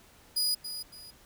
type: tone with echo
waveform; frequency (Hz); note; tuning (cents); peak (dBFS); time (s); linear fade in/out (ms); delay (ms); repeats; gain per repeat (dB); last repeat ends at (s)
sawtooth; 4927; D#8; -18; -23; 0.36-0.55; 10; 280; 2; -10; 1.11
effects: pink hiss -58 dBFS RMS until 1.25 s